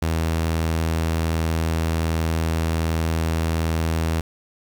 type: tone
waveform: sawtooth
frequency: 81.3 Hz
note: E2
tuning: 23 cents flat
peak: -16 dBFS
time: 0.02-4.21 s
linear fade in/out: 5 ms
effects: 8-bit